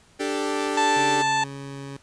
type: chord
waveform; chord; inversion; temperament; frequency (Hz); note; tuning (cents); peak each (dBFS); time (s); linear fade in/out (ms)
sawtooth; D suspended fourth; none; equal; 293.7 / 392 / 440; D4 / G4 / A4; 0 / 0 / 0; -24 / -24 / -26; 0.19-1.23; 20
type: harmonic tone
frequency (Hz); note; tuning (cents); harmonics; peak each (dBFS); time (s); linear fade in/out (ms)
880; A5; 0; 1 / 2 / 3 / 4 / 5 / 7 / 8 / 9; -21 / -27 / -31 / -33 / -35 / -38 / -39 / -40; 0.77-1.44; 5
type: tone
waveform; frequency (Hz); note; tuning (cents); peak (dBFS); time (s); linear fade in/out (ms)
20% pulse; 138.59; C#3; 0; -29; 0.96-1.97; 5
effects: pink hiss -56 dBFS RMS until 2.02 s + resampled to 22050 Hz